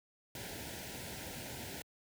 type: band-stop noise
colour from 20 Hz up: pink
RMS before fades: -44 dBFS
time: 0.35-1.82 s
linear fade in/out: 2 ms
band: 970 to 1400 Hz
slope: 96 dB/octave
effects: high-pass 80 Hz 12 dB/octave